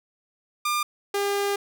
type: tone pair in turn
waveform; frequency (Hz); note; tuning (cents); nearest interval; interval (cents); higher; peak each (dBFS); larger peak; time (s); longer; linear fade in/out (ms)
sawtooth; 1200 / 402.5; D6 / G4; +37 / +46; octave + perfect fifth; 1891; first; -19; neither; 0.65-0.83 / 1.14-1.56; second; 5
effects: none